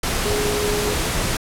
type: tone in noise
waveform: sine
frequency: 416.7 Hz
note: G#4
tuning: 6 cents sharp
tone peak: -22 dBFS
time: 0.25-0.94 s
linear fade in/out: 5 ms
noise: pink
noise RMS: -22 dBFS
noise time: 0.03-1.37 s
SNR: -3 dB
effects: low-pass 12000 Hz 12 dB/octave